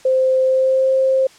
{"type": "tone with pitch glide", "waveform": "sine", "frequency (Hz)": [521, 528.6], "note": ["C5", "C5"], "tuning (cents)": [-7, 18], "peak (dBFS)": -12, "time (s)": [0.05, 1.27], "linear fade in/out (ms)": 5, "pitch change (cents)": 25, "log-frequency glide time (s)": [0.42, 0.92], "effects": ["white hiss -46 dBFS RMS until 1.38 s", "low-pass 7000 Hz 12 dB/octave"]}